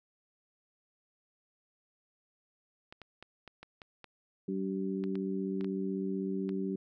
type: clicks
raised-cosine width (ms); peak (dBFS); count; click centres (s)
0.3; -31; 12; 2.925 / 3.017 / 3.226 / 3.477 / 3.63 / 3.818 / 4.043 / 5.039 / 5.155 / 5.61 / 5.645 / 6.492
type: harmonic tone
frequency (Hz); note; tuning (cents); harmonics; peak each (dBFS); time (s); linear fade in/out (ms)
96; G2; -36; 2 / 3 / 4; -34 / -38 / -37; 4.48-6.76; 5
effects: none